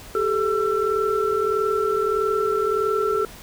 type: tone cluster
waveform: sine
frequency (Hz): 392.2 / 433.8 / 1342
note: G4 / A4 / E6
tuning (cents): +1 / -25 / +31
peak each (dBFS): -24 / -22 / -24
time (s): 0.15-3.25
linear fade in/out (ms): 2
effects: pink hiss -42 dBFS RMS until 3.42 s